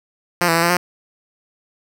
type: tone with pitch steps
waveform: 5% pulse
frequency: 175 / 165.4 / 167.3 / 171.6 / 177.8 Hz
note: F3 / E3 / E3 / F3 / F3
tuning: +4 / +6 / +26 / -30 / +31 cents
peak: -3 dBFS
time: 0.41-0.77 s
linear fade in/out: 2 ms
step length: 72 ms
effects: none